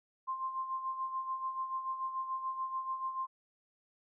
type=tone with tremolo; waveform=sine; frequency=1051 Hz; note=C6; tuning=7 cents sharp; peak=-32 dBFS; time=0.27-3.27 s; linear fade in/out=20 ms; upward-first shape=sine; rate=6.9 Hz; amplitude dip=60%; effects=none